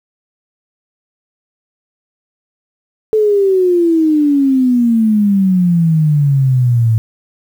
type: exponential sweep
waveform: sine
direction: down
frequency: 438.9 to 110 Hz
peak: -8 dBFS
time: 3.13-6.98 s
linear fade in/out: 0 ms
effects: 7-bit